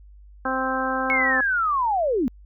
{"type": "harmonic tone", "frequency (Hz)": 261.6, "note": "C4", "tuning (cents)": 0, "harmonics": [1, 2, 3, 4, 5, 6], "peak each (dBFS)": [-29, -29, -29, -29, -29, -29], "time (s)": [0.45, 1.41], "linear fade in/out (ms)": 5}
{"type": "linear sweep", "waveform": "sine", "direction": "down", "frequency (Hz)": [2217, 222.1], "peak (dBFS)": -19, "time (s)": [1.1, 2.28], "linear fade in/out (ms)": 0}
{"effects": ["added 50 Hz sine -44 dBFS peak until 2.45 s"]}